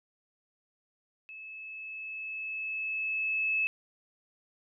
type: tone with level ramp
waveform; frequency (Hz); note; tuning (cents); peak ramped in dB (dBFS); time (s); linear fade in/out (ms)
sine; 2600; E7; -24; -43 to -25; 1.29-3.67; 0
effects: none